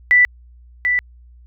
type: tone with echo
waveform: sine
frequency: 1975.5 Hz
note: B6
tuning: in tune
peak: -8 dBFS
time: 0.11-0.25 s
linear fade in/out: 0 ms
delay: 740 ms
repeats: 1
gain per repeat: -6 dB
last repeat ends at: 0.99 s
effects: added 60 Hz sine -42 dBFS peak until 1.46 s